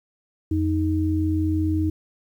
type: tone pair together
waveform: sine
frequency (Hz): 87.31 / 312.8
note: F2 / D#4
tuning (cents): 0 / +9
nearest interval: octave + minor seventh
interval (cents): 2209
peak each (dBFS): -22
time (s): 0.51-1.9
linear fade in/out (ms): 5
effects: 9-bit